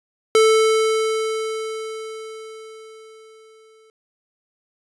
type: tone with exponential decay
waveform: square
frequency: 440 Hz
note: A4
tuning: in tune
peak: -11 dBFS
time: 0.35-3.9 s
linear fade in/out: 1 ms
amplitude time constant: 770 ms
effects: resampled to 24000 Hz